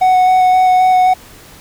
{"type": "tone with vibrato", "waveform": "triangle", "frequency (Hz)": 740, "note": "F#5", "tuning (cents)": 0, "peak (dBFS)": -5, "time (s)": [0.01, 1.14], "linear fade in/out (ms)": 10, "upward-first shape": "square", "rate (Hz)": 3.8, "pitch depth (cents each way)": 8, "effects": ["pink hiss -39 dBFS RMS until 1.6 s"]}